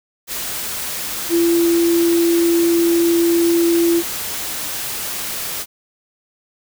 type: tone in noise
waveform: sine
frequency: 339 Hz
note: E4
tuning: 49 cents sharp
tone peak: -12 dBFS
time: 1.29-4.03 s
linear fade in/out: 50 ms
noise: white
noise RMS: -25 dBFS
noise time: 0.27-5.66 s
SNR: +10 dB
effects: none